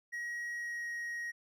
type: tone with pitch glide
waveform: triangle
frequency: 1900 to 1886.9 Hz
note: A#6 to A#6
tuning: +33 to +21 cents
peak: -35 dBFS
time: 0.12-1.32 s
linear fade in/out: 20 ms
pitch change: -12 cents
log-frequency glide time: 0.53-0.88 s
effects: none